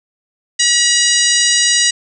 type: harmonic tone with a mistuned harmonic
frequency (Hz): 963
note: B5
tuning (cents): -44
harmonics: 2 / 3 / 4 / 5 / 6 / 7 / 8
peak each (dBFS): -18 / -18 / -18 / -18 / -18 / -18 / -18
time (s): 0.59-1.91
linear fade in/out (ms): 10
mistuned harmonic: 8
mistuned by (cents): +81
effects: none